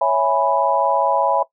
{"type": "chord", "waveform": "sine", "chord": "C# minor seventh", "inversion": "none", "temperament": "equal", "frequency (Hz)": [554.4, 659.3, 830.6, 987.8], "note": ["C#5", "E5", "G#5", "B5"], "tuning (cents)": [0, 0, 0, 0], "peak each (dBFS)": -20, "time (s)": [0.01, 1.43], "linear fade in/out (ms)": 5, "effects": ["noise-tail reverb RT60 0.1 s tail -17 dB re dry"]}